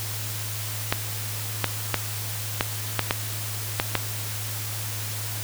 clicks, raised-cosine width 0.3 ms, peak -4 dBFS, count 8, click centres 0.925 / 1.643 / 1.943 / 2.609 / 2.993 / 3.109 / 3.799 / 3.953 s, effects added 106 Hz sine -32 dBFS peak until 5.43 s + white hiss -33 dBFS RMS until 5.43 s

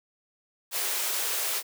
white high-pass noise, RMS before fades -29 dBFS, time 0.71-1.63 s, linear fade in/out 50 ms, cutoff 360 Hz, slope 48 dB/octave, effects none

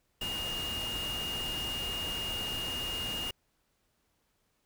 sine tone in noise, 2842 Hz, F7, 30 cents sharp, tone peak -34 dBFS, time 0.21-3.31 s, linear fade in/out 5 ms, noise pink, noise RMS -40 dBFS, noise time 0.21-3.31 s, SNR +3 dB, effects pink hiss -75 dBFS RMS until 4.65 s

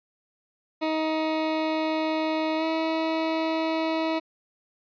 20% pulse tone with pitch glide, 315.4 to 321.5 Hz, D#4 to E4, +24 to -43 cents, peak -19 dBFS, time 0.81-4.2 s, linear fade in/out 20 ms, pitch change +33 cents, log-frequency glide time 2.57-2.64 s, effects resampled to 11025 Hz

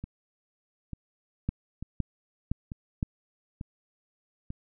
two click trains, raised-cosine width 5 ms, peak -24 / -15 dBFS, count 6 / 4, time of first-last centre 0.04-4.504 / 1.49-3.028 s, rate 1.12 / 1.95 Hz, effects none

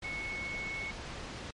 sine tone in noise, 2202 Hz, C#7, 12 cents flat, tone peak -36 dBFS, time 0.04-0.91 s, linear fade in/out 5 ms, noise pink, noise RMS -42 dBFS, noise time 0.02-1.51 s, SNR +3 dB, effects low-pass 5000 Hz 12 dB/octave + MP3 48 kbps

